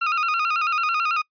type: tone with vibrato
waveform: 30% pulse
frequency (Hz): 1300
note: E6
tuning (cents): -24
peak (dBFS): -17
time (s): 0.01-1.22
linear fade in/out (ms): 10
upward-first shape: square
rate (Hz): 9.1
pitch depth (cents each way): 82
effects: noise-tail reverb RT60 0.1 s tail -24 dB re dry + resampled to 11025 Hz